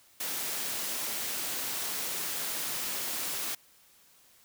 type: high-pass noise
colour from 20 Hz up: white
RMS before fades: -34 dBFS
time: 0.2-3.55 s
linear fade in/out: 5 ms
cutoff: 150 Hz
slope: 12 dB/octave
effects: white hiss -61 dBFS RMS until 4.44 s